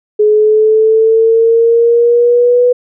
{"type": "exponential sweep", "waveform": "sine", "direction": "up", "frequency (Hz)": [421.5, 493.9], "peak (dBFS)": -5, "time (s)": [0.19, 2.73], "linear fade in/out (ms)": 10, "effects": []}